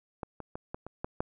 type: clicks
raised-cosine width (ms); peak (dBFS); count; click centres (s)
1; -21 / -26 / -24 / -22 / -27 / -19 / -15; 7; 0.232 / 0.403 / 0.555 / 0.745 / 0.866 / 1.045 / 1.205
effects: none